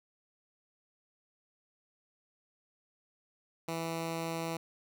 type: tone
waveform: 10% pulse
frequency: 164.81 Hz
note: E3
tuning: in tune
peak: -26 dBFS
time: 3.68-4.57 s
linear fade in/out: 5 ms
effects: none